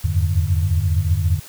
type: tone cluster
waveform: sine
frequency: 79.5 / 85.1 / 93.5 / 99.8 / 147.3 Hz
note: D#2 / F2 / F#2 / G2 / D3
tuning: +38 / -44 / +19 / +32 / +6 cents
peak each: -26 / -18 / -26 / -21 / -25 dBFS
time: 0.04-1.4 s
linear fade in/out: 10 ms
effects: white hiss -41 dBFS RMS until 1.48 s